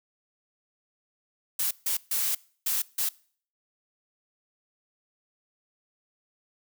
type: noise bursts at uneven times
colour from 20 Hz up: blue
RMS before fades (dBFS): -27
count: 5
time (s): 1.59-1.71 / 1.86-1.97 / 2.11-2.35 / 2.66-2.82 / 2.98-3.09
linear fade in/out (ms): 5
effects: noise-tail reverb RT60 0.5 s tail -23 dB re dry